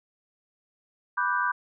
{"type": "chord", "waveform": "sine", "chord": "G major seventh", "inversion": "first", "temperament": "equal", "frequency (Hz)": [987.8, 1174.7, 1480, 1568], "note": ["B5", "D6", "F#6", "G6"], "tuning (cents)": [0, 0, 0, 0], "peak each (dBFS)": [-28, -29, -31, -28], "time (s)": [1.17, 1.52], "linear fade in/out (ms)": 10, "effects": []}